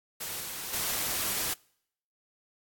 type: noise with level steps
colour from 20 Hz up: white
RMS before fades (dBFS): -36 / -38 / -31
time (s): 0.2-1.54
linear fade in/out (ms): 10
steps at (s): 0.4 / 0.73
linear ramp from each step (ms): 5
effects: noise-tail reverb RT60 0.7 s tail -26 dB re dry + AAC 64 kbps